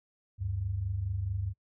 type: tone pair together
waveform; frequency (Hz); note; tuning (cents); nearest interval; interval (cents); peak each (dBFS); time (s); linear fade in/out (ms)
sine; 73.89 / 98.5; D2 / G2; +11 / +9; perfect fourth; 498; -37 / -31; 0.38-1.54; 50
effects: noise-tail reverb RT60 0.1 s tail -23 dB re dry